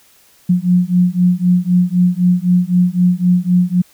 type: beating tone pair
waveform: sine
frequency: 177.2 / 181.1 Hz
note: F3 / F#3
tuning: +25 / -37 cents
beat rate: 3.9 Hz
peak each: -13 dBFS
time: 0.49-3.82 s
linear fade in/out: 10 ms
effects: white hiss -50 dBFS RMS until 3.93 s